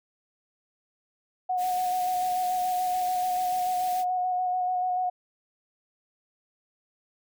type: tone with vibrato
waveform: sine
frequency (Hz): 731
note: F#5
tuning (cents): -21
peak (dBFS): -24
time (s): 1.49-5.1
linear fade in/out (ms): 10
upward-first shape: square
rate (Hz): 6.9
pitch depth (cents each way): 15
type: band-stop noise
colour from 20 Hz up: white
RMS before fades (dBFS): -41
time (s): 1.57-4.05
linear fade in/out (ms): 50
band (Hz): 750 to 1600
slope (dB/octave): 48
effects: none